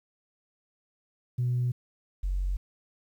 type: tone pair in turn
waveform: sine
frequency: 123.47 / 46.25 Hz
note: B2 / F#1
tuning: 0 / 0 cents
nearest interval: octave + perfect fourth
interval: 1700 cents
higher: first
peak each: -23 / -25 dBFS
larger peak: first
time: 1.38-1.72 / 2.23-2.57 s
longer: neither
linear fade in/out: 10 ms
effects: tanh soft clip ceiling -21 dBFS + 10-bit